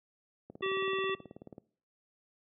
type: click train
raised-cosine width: 2 ms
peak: -32 dBFS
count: 21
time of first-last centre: 0.5-1.581 s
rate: 18.5 Hz
type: harmonic tone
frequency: 384.6 Hz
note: G4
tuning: 33 cents flat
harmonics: 1 / 3 / 5 / 7 / 9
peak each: -32 / -37 / -39 / -40 / -42 dBFS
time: 0.62-1.15 s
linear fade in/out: 10 ms
effects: noise-tail reverb RT60 0.5 s tail -21 dB re dry + high-pass 150 Hz 12 dB/octave